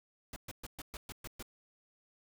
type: noise bursts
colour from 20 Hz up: pink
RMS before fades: -44 dBFS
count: 8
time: 0.33-1.426 s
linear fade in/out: 2 ms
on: 32 ms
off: 120 ms
effects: none